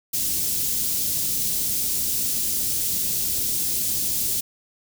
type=band-stop noise; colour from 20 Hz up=white; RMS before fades=-24 dBFS; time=0.13-4.41 s; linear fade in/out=10 ms; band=280 to 5100 Hz; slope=12 dB/octave; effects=none